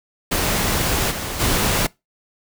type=noise with level steps; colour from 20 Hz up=pink; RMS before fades=-20 / -27 / -19 dBFS; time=0.31-1.87 s; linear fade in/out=10 ms; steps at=1.1 / 1.39 s; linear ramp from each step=20 ms; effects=noise-tail reverb RT60 0.2 s tail -22 dB re dry